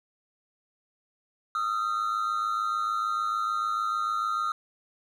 triangle tone pair together, 1244.5 / 1351.2 Hz, D#6 / E6, 0 / +42 cents, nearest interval minor second, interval 142 cents, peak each -26 / -27 dBFS, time 1.55-4.52 s, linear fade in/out 2 ms, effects tanh soft clip ceiling -16 dBFS

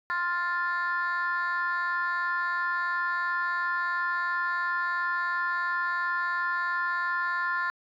sine chord, F major, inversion second, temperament equal with one note detuned, 1046.5 / 1401.8 / 1760 Hz, C6 / F6 / A6, 0 / +6 / 0 cents, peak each -29 dBFS, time 0.1-7.7 s, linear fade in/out 0 ms, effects tanh soft clip ceiling -21 dBFS

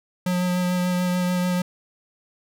square tone with vibrato, 180 Hz, F#3, 47 cents flat, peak -21 dBFS, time 0.26-1.62 s, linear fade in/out 5 ms, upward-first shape sine, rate 6.8 Hz, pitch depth 13 cents each way, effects none

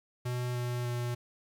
square tone with pitch steps, 123.47 / 122.33 / 121.21 Hz, B2 / B2 / B2, 0 / -16 / -32 cents, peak -32 dBFS, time 0.25-1.15 s, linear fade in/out 10 ms, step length 300 ms, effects 11-bit

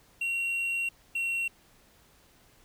triangle tone pair in turn, 2744 / 2732 Hz, F7 / F7, -31 / -39 cents, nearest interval unison, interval 8 cents, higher first, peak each -26 dBFS, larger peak neither, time 0.21-0.89 / 1.15-1.48 s, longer first, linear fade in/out 5 ms, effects pink hiss -61 dBFS RMS until 2.64 s

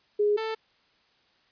sine / sawtooth tone pair in turn, 415.3 / 442.7 Hz, G#4 / A4, 0 / +11 cents, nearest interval minor second, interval 111 cents, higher second, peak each -20 / -25 dBFS, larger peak first, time 0.19-0.37 / 0.37-0.55 s, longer neither, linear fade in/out 10 ms, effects white hiss -65 dBFS RMS until 1.51 s + resampled to 11025 Hz

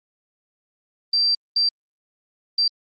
sine tone bursts at uneven times, 4699 Hz, D8, in tune, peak -16 dBFS, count 3, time 1.13-1.35 / 1.56-1.69 / 2.58-2.68 s, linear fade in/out 5 ms, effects Opus 32 kbps

